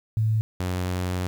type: tone pair in turn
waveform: sine / sawtooth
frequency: 109.7 / 90.85 Hz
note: A2 / F#2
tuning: -5 / -31 cents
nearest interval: minor third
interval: 326 cents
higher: first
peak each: -19 / -21 dBFS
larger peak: first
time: 0.17-0.41 / 0.6-1.27 s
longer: second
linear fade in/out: 0 ms
effects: 9-bit